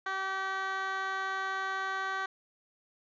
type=tone with band-pass filter; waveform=15% pulse; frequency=384 Hz; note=G4; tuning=36 cents flat; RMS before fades=-34 dBFS; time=0.06-2.26 s; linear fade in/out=5 ms; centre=1600 Hz; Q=1.5; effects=resampled to 16000 Hz